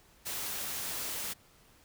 white noise, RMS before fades -37 dBFS, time 0.25-1.34 s, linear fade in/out 20 ms, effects pink hiss -62 dBFS RMS until 1.84 s

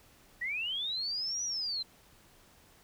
sine linear two-way sweep, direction up then down, 1869 to 5920 to 4015 Hz, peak -32 dBFS, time 0.41-1.83 s, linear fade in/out 10 ms, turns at 1.43 s, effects pink hiss -61 dBFS RMS until 2.83 s

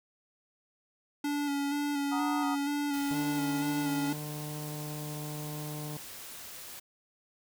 square tone with vibrato, 286.1 Hz, D4, 45 cents flat, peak -30 dBFS, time 1.24-4.13 s, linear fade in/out 5 ms, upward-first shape square, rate 2.1 Hz, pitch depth 22 cents each way
sine chord, D# minor, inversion first, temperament equal, 740 / 932.3 / 1244.5 Hz, F#5 / A#5 / D#6, 0 / 0 / 0 cents, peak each -36 dBFS, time 2.11-2.56 s, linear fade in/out 20 ms
white noise, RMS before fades -45 dBFS, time 2.93-6.8 s, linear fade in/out 10 ms
harmonic tone, 150.2 Hz, D3, 39 cents sharp, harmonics 1 / 2 / 3 / 4 / 5 / 6 / 7, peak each -38 / -44 / -48 / -50 / -52 / -54 / -55 dBFS, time 3.11-5.97 s, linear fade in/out 0 ms
effects none

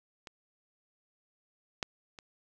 clicks, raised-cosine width 0.2 ms, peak -27 / -14 / -29 dBFS, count 3, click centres 0.272 / 1.828 / 2.188 s, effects none

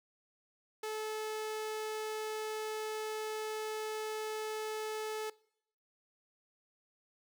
sawtooth tone, 433 Hz, A4, 28 cents flat, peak -33 dBFS, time 0.83-5.3 s, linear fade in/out 5 ms, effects noise-tail reverb RT60 0.7 s tail -22 dB re dry

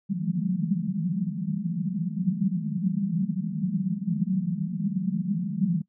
pink band-pass noise, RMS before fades -27 dBFS, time 0.09-5.82 s, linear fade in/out 10 ms, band 160 to 210 Hz, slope 96 dB/octave, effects noise-tail reverb RT60 0.1 s tail -21 dB re dry

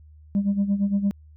sine tone with tremolo, 200.2 Hz, G3, 37 cents sharp, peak -15 dBFS, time 0.35-1.11 s, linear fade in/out 0 ms, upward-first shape sine, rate 8.7 Hz, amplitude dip 75%, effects tanh soft clip ceiling -16 dBFS + added 76 Hz sine -46 dBFS peak until 1.36 s

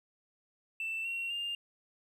triangle tone with pitch steps, 2666 / 2735 / 2805 Hz, E7 / F7 / F7, +19 / -37 / +7 cents, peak -31 dBFS, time 0.8-1.55 s, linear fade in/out 2 ms, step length 250 ms, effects tanh soft clip ceiling -30 dBFS

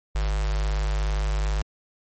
square tone with notch filter, 51.2 Hz, G#1, 24 cents flat, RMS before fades -24 dBFS, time 0.15-1.62 s, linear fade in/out 5 ms, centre 250 Hz, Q 0.66, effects MP3 32 kbps

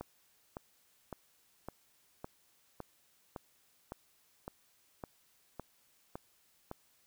click train, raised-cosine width 1 ms, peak -27 dBFS, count 13, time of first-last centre 0.01-6.714 s, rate 1.79 Hz, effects white hiss -70 dBFS RMS until 7.06 s

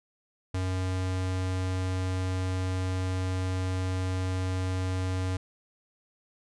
square tone, 92.8 Hz, F#2, 6 cents sharp, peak -28 dBFS, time 0.54-5.37 s, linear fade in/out 5 ms, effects resampled to 22050 Hz

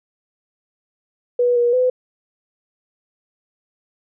sine tone with pitch steps, 488.1 / 479 / 505 Hz, B4 / A#4 / B4, -20 / +47 / +39 cents, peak -13 dBFS, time 1.39-1.9 s, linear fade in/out 5 ms, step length 170 ms, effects none

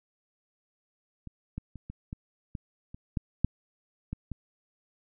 clicks, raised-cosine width 5 ms, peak -29 / -22 / -30 / -27 / -24 / -23 / -30 / -16 / -10 / -21 / -23 dBFS, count 11, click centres 1.273 / 1.58 / 1.757 / 1.9 / 2.129 / 2.552 / 2.945 / 3.172 / 3.446 / 4.13 / 4.317 s, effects none

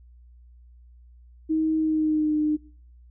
sine tone with pitch glide, 315.9 to 303.6 Hz, D#4 to D#4, +26 to -42 cents, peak -20 dBFS, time 1.49-2.57 s, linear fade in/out 20 ms, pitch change -68 cents, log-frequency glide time 1.77-2.36 s, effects noise-tail reverb RT60 0.6 s tail -25 dB re dry + added 60 Hz sine -48 dBFS peak until 3.1 s

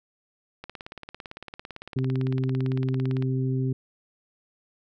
click train, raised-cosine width 0.3 ms, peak -22 dBFS, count 47, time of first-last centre 0.64-3.224 s, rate 17.8 Hz
harmonic tone, 130.5 Hz, C3, 4 cents flat, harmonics 1 / 2 / 3, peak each -24 / -30 / -34 dBFS, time 1.96-3.73 s, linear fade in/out 5 ms
effects none

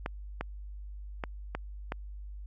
clicks, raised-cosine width 0.5 ms, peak -18 dBFS, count 5, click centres 0.061 / 0.41 / 1.238 / 1.55 / 1.921 s, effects added 50 Hz sine -40 dBFS peak until 2.46 s

